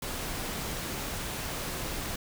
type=noise; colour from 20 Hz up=pink; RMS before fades=-35 dBFS; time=0.02-2.16 s; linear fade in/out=5 ms; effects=none